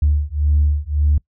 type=beating tone pair; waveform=sine; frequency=73 / 74.8 Hz; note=D2 / D2; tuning=-10 / +32 cents; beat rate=1.8 Hz; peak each=-16 dBFS; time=0.02-1.18 s; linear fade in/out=5 ms; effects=noise-tail reverb RT60 0.1 s tail -24 dB re dry + tanh soft clip ceiling -7 dBFS